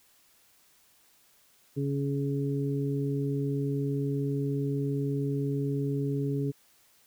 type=harmonic tone; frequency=140 Hz; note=C#3; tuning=18 cents sharp; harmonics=1 / 2 / 3; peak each=-29 / -32 / -34 dBFS; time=1.76-6.52 s; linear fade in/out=20 ms; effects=white hiss -63 dBFS RMS until 7.06 s